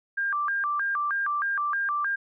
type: tone with vibrato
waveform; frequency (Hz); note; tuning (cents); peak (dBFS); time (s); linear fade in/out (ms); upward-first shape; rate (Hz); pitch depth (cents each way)
sine; 1372; F6; -31; -24; 0.17-2.16; 10; square; 3.2; 270
effects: none